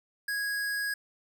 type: tone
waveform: square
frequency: 1655 Hz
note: G#6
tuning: 6 cents flat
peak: -30 dBFS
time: 0.28-0.94 s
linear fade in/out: 5 ms
effects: none